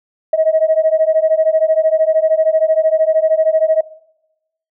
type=beating tone pair; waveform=sine; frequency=629 / 642 Hz; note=D#5 / E5; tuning=+19 / -46 cents; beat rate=13 Hz; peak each=-13 dBFS; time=0.33-3.81 s; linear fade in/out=5 ms; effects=noise-tail reverb RT60 0.9 s tail -20 dB re dry + tanh soft clip ceiling -3 dBFS